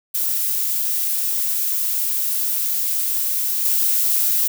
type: noise with level steps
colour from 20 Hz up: violet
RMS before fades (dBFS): -21 / -18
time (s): 0.14-4.48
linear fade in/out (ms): 10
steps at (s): 3.65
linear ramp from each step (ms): 2
effects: none